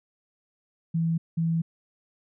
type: tone bursts at uneven times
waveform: sine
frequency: 164.81 Hz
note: E3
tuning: in tune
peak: -22 dBFS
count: 2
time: 0.94-1.18 / 1.37-1.62 s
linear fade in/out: 10 ms
effects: none